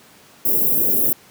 white band-stop noise, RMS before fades -17 dBFS, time 0.45-1.13 s, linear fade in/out 5 ms, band 480 to 13000 Hz, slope 24 dB/octave, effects pink hiss -48 dBFS RMS until 1.3 s + high-pass 150 Hz 12 dB/octave

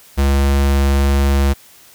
square tone, 69.3 Hz, C#2, in tune, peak -12 dBFS, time 0.17-1.54 s, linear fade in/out 20 ms, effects white hiss -45 dBFS RMS until 1.94 s

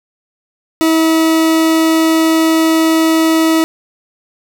40% pulse tone, 322.3 Hz, E4, 39 cents flat, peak -8 dBFS, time 0.81-3.64 s, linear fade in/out 0 ms, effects none

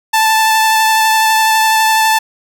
sawtooth tone with vibrato, 880 Hz, A5, in tune, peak -5 dBFS, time 0.13-2.19 s, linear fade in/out 10 ms, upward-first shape sine, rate 12 Hz, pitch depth 12 cents each way, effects none

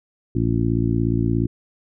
harmonic tone, 57 Hz, A#1, 38 cents flat, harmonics 1 / 2 / 3 / 4 / 5 / 6, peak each -27 / -21 / -26 / -26 / -24 / -26 dBFS, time 0.35-1.47 s, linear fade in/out 5 ms, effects none

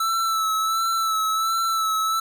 square tone with vibrato, 1318.5 Hz, E6, in tune, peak -21 dBFS, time 0-2.2 s, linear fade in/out 5 ms, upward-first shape sine, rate 1.4 Hz, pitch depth 32 cents each way, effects none

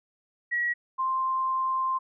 sine tone pair in turn, 1917 / 1048.3 Hz, A#6 / C6, +48 / +3 cents, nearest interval minor seventh, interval 1045 cents, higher first, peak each -24 dBFS, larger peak neither, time 0.51-0.74 / 0.98-1.99 s, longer second, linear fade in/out 20 ms, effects none

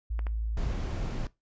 sine tone, 55 Hz, A1, in tune, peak -28 dBFS, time 0.1-0.73 s, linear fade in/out 10 ms
clicks, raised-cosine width 0.5 ms, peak -25 dBFS, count 2, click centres 0.192 / 0.268 s
brown noise, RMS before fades -32 dBFS, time 0.57-1.27 s, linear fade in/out 2 ms
effects noise-tail reverb RT60 0.2 s tail -19 dB re dry + resampled to 16000 Hz

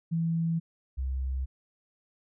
sine tone pair in turn, 165.3 / 65.6 Hz, E3 / C2, +5 / +5 cents, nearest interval octave + major third, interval 1600 cents, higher first, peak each -25 / -28 dBFS, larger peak first, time 0.11-0.6 / 0.97-1.46 s, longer neither, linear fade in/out 20 ms, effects none

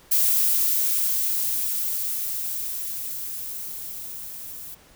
violet noise with level ramp, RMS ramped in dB -19 to -38 dBFS, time 0.11-4.75 s, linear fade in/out 10 ms, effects pink hiss -53 dBFS RMS until 4.95 s

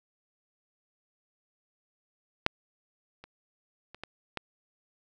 clicks, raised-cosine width 0.3 ms, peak -6 / -30 / -29 / -22 / -17 dBFS, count 5, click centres 2.464 / 3.24 / 3.946 / 4.036 / 4.373 s, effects none

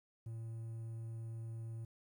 triangle tone, 113.6 Hz, A#2, 44 cents flat, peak -40 dBFS, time 0.26-1.85 s, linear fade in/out 5 ms, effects 12-bit

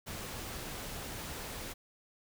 pink noise, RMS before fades -42 dBFS, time 0.06-1.74 s, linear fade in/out 20 ms, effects none

